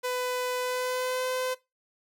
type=tone with pitch glide; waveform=sawtooth; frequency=500 to 511.1 Hz; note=B4 to C5; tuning=+21 to -41 cents; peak=-24 dBFS; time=0.03-1.55 s; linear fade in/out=20 ms; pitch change=+38 cents; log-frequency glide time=0.59-1.26 s; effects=noise-tail reverb RT60 0.2 s tail -18 dB re dry